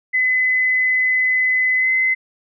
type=tone with pitch glide; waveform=sine; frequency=2021 to 2048 Hz; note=B6 to C7; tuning=+39 to -38 cents; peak=-14 dBFS; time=0.13-2.15 s; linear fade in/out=20 ms; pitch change=+23 cents; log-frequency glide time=1.77-1.89 s; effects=none